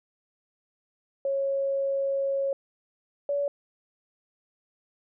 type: tone pair in turn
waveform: sine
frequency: 549 / 569.6 Hz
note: C#5 / C#5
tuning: -17 / +47 cents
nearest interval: minor second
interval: 64 cents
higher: second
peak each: -24 dBFS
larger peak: neither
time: 1.25-2.53 / 3.29-3.48 s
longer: first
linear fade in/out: 2 ms
effects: none